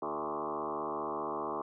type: tone with frequency modulation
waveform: sine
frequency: 734 Hz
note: F#5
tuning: 14 cents flat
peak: -33 dBFS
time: 0.02-1.62 s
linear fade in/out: 5 ms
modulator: 75.2 Hz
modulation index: 5.9
effects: none